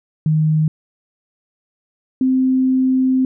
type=tone pair in turn; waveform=sine; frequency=155.56 / 259.8 Hz; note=D#3 / C4; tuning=0 / -12 cents; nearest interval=major sixth; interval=888 cents; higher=second; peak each=-12 dBFS; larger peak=neither; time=0.26-0.68 / 2.21-3.25 s; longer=second; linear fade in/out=2 ms; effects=none